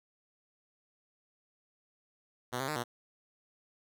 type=tone with pitch steps; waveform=5% pulse; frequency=123.7 / 133.3 / 152.6 / 120.7 Hz; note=B2 / C3 / D#3 / B2; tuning=+3 / +33 / -33 / -39 cents; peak=-22 dBFS; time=2.52-2.84 s; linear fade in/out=20 ms; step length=80 ms; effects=none